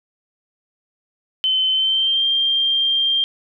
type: tone with pitch glide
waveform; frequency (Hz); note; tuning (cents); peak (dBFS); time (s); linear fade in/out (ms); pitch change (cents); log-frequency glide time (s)
sine; 3063 to 3184; G7 to G7; -41 to +26; -15; 1.44-3.24; 0; +67; 1.72-2.25
effects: none